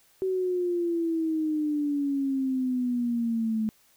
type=exponential sweep; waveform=sine; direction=down; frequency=380.4 to 216.2 Hz; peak=-24 dBFS; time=0.22-3.69 s; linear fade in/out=0 ms; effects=white hiss -62 dBFS RMS until 3.96 s